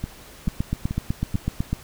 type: two click trains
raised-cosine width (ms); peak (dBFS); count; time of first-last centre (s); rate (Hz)
5; -10 / -14; 11 / 4; 0.48-1.73 / 0.04-1.344; 8 / 2.3
effects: pink hiss -45 dBFS RMS until 1.83 s